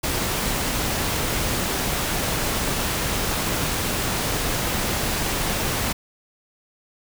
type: noise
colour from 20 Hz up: pink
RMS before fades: -24 dBFS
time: 0.03-5.93 s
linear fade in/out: 10 ms
effects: none